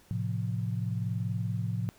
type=chord; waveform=sine; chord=F major; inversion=first; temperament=equal; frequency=110 / 130.81 / 174.61 Hz; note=A2 / C3 / F3; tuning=0 / 0 / 0 cents; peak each=-31 / -35 / -35 dBFS; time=0.11-1.89 s; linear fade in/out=0 ms; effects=pink hiss -60 dBFS RMS until 1.98 s